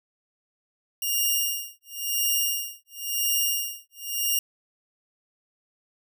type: tone with tremolo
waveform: 5% pulse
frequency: 2826 Hz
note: F7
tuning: 20 cents sharp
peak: -12 dBFS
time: 1.02-4.39 s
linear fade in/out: 2 ms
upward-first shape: sine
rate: 0.96 Hz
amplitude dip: 100%
effects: none